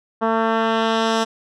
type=tone with low-pass filter sweep; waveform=10% pulse; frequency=224.6 Hz; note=A3; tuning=36 cents sharp; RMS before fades=-19 dBFS; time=0.21-1.25 s; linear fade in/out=20 ms; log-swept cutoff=1200 to 6500 Hz; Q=1.1; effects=none